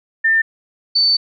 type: tone pair in turn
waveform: sine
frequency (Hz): 1797 / 4528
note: A6 / C#8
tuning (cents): +36 / +36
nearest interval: octave + major third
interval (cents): 1600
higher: second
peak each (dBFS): -11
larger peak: neither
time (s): 0.24-0.42 / 0.95-1.17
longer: second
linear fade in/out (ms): 10
effects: none